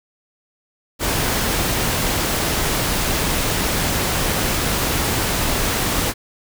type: noise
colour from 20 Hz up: pink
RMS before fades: -20 dBFS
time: 0.99-6.14 s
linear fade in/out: 50 ms
effects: none